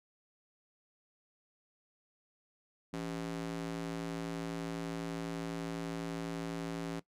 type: tone with high-pass filter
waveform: square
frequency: 56 Hz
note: A1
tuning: 31 cents sharp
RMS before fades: -39 dBFS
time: 2.93-7 s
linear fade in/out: 10 ms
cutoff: 220 Hz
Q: 2
effects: noise-tail reverb RT60 0.1 s tail -18 dB re dry + low-pass 10000 Hz 12 dB/octave